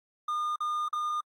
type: tone bursts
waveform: triangle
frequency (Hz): 1215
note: D#6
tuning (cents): -42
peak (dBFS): -26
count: 3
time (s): 0.28-1.208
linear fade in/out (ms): 5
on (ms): 280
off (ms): 44
effects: AAC 48 kbps